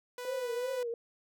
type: tone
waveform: sawtooth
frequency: 493.9 Hz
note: B4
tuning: in tune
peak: -35 dBFS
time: 0.18-0.83 s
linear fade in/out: 2 ms
type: tone with vibrato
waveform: sine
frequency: 496.9 Hz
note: B4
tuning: 11 cents sharp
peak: -33 dBFS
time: 0.25-0.94 s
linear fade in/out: 2 ms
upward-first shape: triangle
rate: 2.7 Hz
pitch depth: 140 cents each way
effects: none